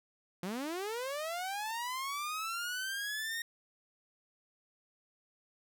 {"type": "linear sweep", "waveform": "sawtooth", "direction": "up", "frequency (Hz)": [169.6, 1864.7], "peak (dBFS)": -32, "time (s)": [0.43, 3.42], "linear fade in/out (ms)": 2, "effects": []}